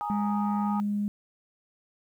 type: chord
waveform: sine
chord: Ab suspended second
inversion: none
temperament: equal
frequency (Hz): 830.6 / 932.3 / 1244.5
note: Ab5 / Bb5 / Eb6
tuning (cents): 0 / 0 / 0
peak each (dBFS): -31 / -35 / -35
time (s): 0.01-0.8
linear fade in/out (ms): 0
type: tone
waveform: sine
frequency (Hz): 205.6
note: G#3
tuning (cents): -17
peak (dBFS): -25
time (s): 0.1-1.08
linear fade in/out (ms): 0
effects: tanh soft clip ceiling -17 dBFS + 10-bit